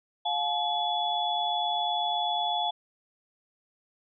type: tone cluster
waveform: sine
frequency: 709 / 857 / 3412 Hz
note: F5 / A5 / G#7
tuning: +26 / -46 / +46 cents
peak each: -30 dBFS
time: 0.25-2.71 s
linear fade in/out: 10 ms
effects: none